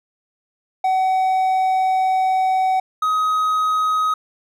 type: tone pair in turn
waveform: triangle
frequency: 754 / 1261.5 Hz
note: F#5 / D#6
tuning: +32 / +23 cents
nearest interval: major sixth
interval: 891 cents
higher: second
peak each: -13 / -14 dBFS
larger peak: first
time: 0.84-2.8 / 3.02-4.14 s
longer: first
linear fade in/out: 5 ms
effects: none